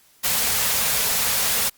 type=band-stop noise; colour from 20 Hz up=white; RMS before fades=-21 dBFS; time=0.23-1.7 s; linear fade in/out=20 ms; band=260 to 410 Hz; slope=96 dB/octave; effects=white hiss -56 dBFS RMS until 1.77 s + Opus 48 kbps